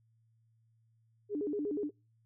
sine tone with vibrato, 349.2 Hz, F4, in tune, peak -32 dBFS, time 1.29-1.91 s, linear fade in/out 50 ms, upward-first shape square, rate 8.3 Hz, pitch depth 290 cents each way, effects noise-tail reverb RT60 0.3 s tail -26 dB re dry + added 113 Hz sine -67 dBFS peak until 2.25 s

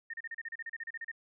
sine tone bursts, 1831 Hz, A#6, 32 cents flat, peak -37 dBFS, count 15, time 0.1-1.116 s, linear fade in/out 5 ms, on 36 ms, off 34 ms, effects none

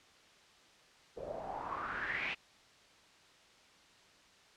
white noise with low-pass filter sweep, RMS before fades -40 dBFS, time 1.16-2.35 s, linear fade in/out 20 ms, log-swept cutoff 490 to 2600 Hz, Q 5.9, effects white hiss -62 dBFS RMS until 4.56 s + low-pass 5000 Hz 12 dB/octave

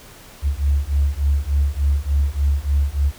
sine beating tone pair, 69.3 / 72.7 Hz, C#2 / D2, 0 / -17 cents, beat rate 3.4 Hz, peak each -18 dBFS, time 0.42-3.12 s, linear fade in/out 50 ms, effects tanh soft clip ceiling -9 dBFS + pink hiss -43 dBFS RMS until 3.18 s

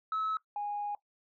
sine tone pair in turn, 1295 / 823.8 Hz, E6 / G#5, -31 / -14 cents, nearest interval minor sixth, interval 783 cents, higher first, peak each -28 / -32 dBFS, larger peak first, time 0.12-0.37 / 0.56-0.95 s, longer second, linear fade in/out 2 ms, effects noise-tail reverb RT60 0.1 s tail -18 dB re dry + tanh soft clip ceiling -27 dBFS

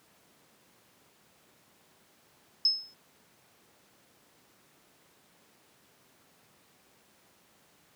sine tone with exponential decay, 5190 Hz, E8, 28 cents flat, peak -18 dBFS, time 2.65-2.94 s, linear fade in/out 2 ms, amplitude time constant 61 ms, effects pink hiss -63 dBFS RMS until 7.95 s + high-pass 150 Hz 12 dB/octave

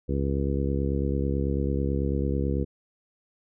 harmonic tone, 69.1 Hz, C#2, 5 cents flat, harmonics 1 / 2 / 3 / 4 / 5 / 6 / 7, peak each -27 / -30 / -32 / -33 / -34 / -35 / -35 dBFS, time 0.08-2.65 s, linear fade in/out 20 ms, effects none

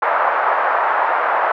pink band-pass noise, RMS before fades -17 dBFS, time 0.02-1.52 s, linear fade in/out 5 ms, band 670 to 1500 Hz, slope 24 dB/octave, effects none

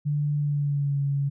sine tone with pitch glide, 146.83 to 140.36 Hz, D3 to C#3, 0 to +22 cents, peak -22 dBFS, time 0.05-1.3 s, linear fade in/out 20 ms, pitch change -78 cents, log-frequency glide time 0.37-1 s, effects none

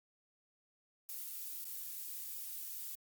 violet noise with dropouts, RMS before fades -44 dBFS, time 1.09-2.95 s, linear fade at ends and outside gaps 0 ms, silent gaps 1.644-1.654 s, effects Opus 48 kbps

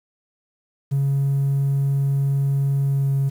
triangle tone with pitch glide, 138.59 to 137.32 Hz, C#3 to C#3, 0 to -16 cents, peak -14 dBFS, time 0.91-3.3 s, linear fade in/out 20 ms, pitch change -16 cents, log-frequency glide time 2.84-3.17 s, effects tanh soft clip ceiling -13 dBFS + 8-bit

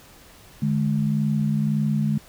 sine tone pair together, 149.2 / 211 Hz, D3 / G#3, +28 / +28 cents, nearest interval tritone, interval 600 cents, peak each -22 dBFS, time 0.62-2.18 s, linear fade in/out 5 ms, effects pink hiss -49 dBFS RMS until 2.28 s

